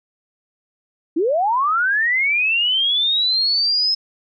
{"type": "linear sweep", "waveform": "sine", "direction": "up", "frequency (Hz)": [293.7, 5180], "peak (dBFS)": -15, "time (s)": [1.16, 3.95], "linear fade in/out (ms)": 10, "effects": []}